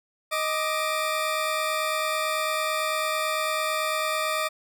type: tone pair together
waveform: 20% pulse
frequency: 625.5 / 1182 Hz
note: D#5 / D6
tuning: +9 / +11 cents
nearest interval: major seventh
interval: 1102 cents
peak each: -22 / -23 dBFS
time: 0.31-4.49 s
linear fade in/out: 20 ms
effects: none